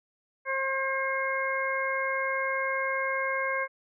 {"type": "harmonic tone", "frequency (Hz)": 535, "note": "C5", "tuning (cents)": 38, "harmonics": [1, 2, 3, 4], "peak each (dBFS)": [-32, -32, -32, -32], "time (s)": [0.45, 3.68], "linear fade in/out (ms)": 50, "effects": []}